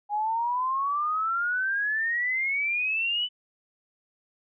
sine exponential sweep, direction up, 819 to 3009 Hz, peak -24 dBFS, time 0.09-3.29 s, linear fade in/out 50 ms, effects none

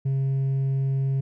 triangle tone with hard clipping, 135.2 Hz, C#3, 43 cents flat, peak -20 dBFS, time 0.05-1.21 s, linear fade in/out 10 ms, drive 1 dB, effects none

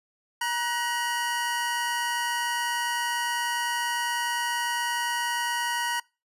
25% pulse tone pair together, 950 / 1488.6 Hz, A#5 / F#6, +33 / +10 cents, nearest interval minor sixth, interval 777 cents, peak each -23 / -29 dBFS, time 0.41-6 s, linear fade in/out 5 ms, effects noise-tail reverb RT60 0.3 s tail -25 dB re dry + resampled to 32000 Hz

